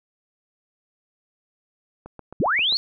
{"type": "click train", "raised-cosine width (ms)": 1, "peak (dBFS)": -24, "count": 6, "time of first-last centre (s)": [2.06, 2.725], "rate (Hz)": 7.52}
{"type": "linear sweep", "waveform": "sine", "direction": "up", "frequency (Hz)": [97.8, 4506], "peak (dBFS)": -18, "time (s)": [2.4, 2.77], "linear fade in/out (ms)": 0}
{"effects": []}